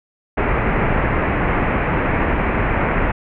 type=low-pass noise; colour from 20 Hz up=pink; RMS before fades=-18 dBFS; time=0.37-3.12 s; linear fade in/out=10 ms; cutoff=2400 Hz; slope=48 dB/octave; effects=none